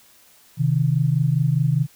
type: tone pair together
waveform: sine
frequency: 130.81 / 155.73 Hz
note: C3 / D#3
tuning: 0 / +2 cents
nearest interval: minor third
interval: 302 cents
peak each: -19 dBFS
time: 0.57-1.87 s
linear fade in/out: 50 ms
effects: white hiss -53 dBFS RMS until 1.95 s